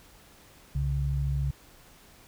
sine tone pair together, 65.41 / 138.6 Hz, C2 / C#3, 0 / 0 cents, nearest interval octave + minor second, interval 1300 cents, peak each -28 dBFS, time 0.75-1.51 s, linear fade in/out 5 ms, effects pink hiss -55 dBFS RMS until 2.27 s

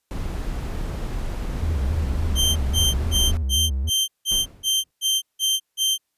brown noise, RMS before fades -27 dBFS, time 0.11-3.37 s, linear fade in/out 0 ms
triangle tone with vibrato, 72.8 Hz, D2, 15 cents flat, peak -19 dBFS, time 1.62-3.9 s, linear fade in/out 10 ms, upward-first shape square, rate 3.6 Hz, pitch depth 160 cents each way
sawtooth tone bursts, 3136 Hz, G7, in tune, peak -15 dBFS, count 10, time 2.35-5.98 s, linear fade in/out 50 ms, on 210 ms, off 170 ms
brown noise with exponential decay, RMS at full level -30 dBFS, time 4.31-4.91 s, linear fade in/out 5 ms, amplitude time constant 130 ms
effects white hiss -75 dBFS RMS until 6.17 s + resampled to 32000 Hz

